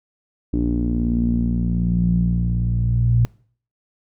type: tone with low-pass filter sweep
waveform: sawtooth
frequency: 58.7 Hz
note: A#1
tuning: 13 cents sharp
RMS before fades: -19 dBFS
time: 0.53-3.25 s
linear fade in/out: 0 ms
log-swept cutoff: 300 to 120 Hz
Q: 7.1
effects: noise-tail reverb RT60 0.5 s tail -24 dB re dry